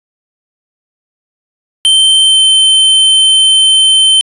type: tone with pitch glide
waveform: square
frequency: 3109 to 3091 Hz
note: G7 to G7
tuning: -15 to -25 cents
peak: -5 dBFS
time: 1.85-4.21 s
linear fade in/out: 0 ms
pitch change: -10 cents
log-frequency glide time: 2.26-2.39 s
effects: resampled to 24000 Hz